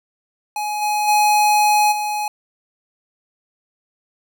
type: tone with level steps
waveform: square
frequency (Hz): 840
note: G#5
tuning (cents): +19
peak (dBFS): -22 / -18 / -13 / -21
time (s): 0.56-2.28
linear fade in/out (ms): 2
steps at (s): 0.81 / 1.07 / 1.91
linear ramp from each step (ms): 20
effects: none